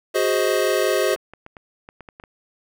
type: chord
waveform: square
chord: Ab dominant seventh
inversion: third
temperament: equal with one note detuned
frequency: 370 / 415.3 / 523.3 / 628.4 Hz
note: Gb4 / Ab4 / C5 / Eb5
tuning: 0 / 0 / 0 / +17 cents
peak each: -24 dBFS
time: 0.14-1.16 s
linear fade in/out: 20 ms
type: clicks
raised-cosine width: 0.5 ms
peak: -25 dBFS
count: 10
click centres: 1.13 / 1.161 / 1.336 / 1.464 / 1.568 / 1.889 / 2.007 / 2.088 / 2.199 / 2.238 s
effects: none